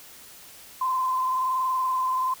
sine tone with frequency modulation, 1031 Hz, C6, 26 cents flat, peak -22 dBFS, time 0.81-2.34 s, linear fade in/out 5 ms, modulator 21.1 Hz, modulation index 0.98, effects white hiss -47 dBFS RMS until 2.4 s

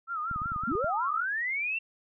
sine tone with vibrato, 1300 Hz, E6, 24 cents flat, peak -30 dBFS, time 0.07-1.25 s, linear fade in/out 50 ms, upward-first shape sine, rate 5.4 Hz, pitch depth 120 cents each way
clicks, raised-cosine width 5 ms, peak -27 dBFS, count 10, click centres 0.313 / 0.361 / 0.418 / 0.459 / 0.519 / 0.562 / 0.636 / 0.717 / 0.753 / 0.844 s
sine linear sweep, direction up, 196.2 to 2735 Hz, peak -28 dBFS, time 0.67-1.79 s, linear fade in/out 10 ms
effects none

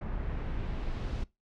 brown noise with low-pass filter sweep, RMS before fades -34 dBFS, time 0.01-1.24 s, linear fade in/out 5 ms, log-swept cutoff 1700 to 5200 Hz, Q 0.97, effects noise-tail reverb RT60 0.2 s tail -20 dB re dry

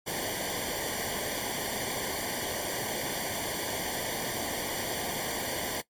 pink noise with comb filter, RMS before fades -33 dBFS, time 0.06-5.82 s, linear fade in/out 20 ms, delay 0.76 ms, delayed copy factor -0.9, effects noise-tail reverb RT60 0.1 s tail -18 dB re dry + MP3 64 kbps

